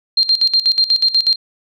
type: tone with tremolo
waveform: sine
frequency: 4186 Hz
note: C8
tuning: in tune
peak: -9 dBFS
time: 0.17-1.36 s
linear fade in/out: 5 ms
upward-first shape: square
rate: 8.2 Hz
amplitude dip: 80%
effects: none